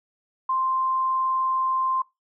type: tone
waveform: sine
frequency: 1046.5 Hz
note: C6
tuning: in tune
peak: -21 dBFS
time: 0.49-2.02 s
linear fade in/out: 5 ms
effects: noise-tail reverb RT60 0.2 s tail -21 dB re dry